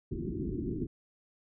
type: low-pass noise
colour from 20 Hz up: white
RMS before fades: -35 dBFS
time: 0.11-0.87 s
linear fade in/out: 10 ms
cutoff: 390 Hz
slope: 96 dB/octave
effects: none